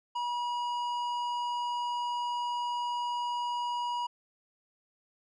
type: tone with tanh clipping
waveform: sine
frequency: 965 Hz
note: B5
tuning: 40 cents flat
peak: -32 dBFS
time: 0.15-4.07 s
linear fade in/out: 10 ms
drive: 11 dB
effects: none